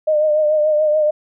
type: tone with vibrato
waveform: sine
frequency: 610 Hz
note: D#5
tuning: 34 cents flat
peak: -12 dBFS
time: 0.07-1.11 s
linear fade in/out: 10 ms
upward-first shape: triangle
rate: 6.9 Hz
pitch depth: 46 cents each way
effects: none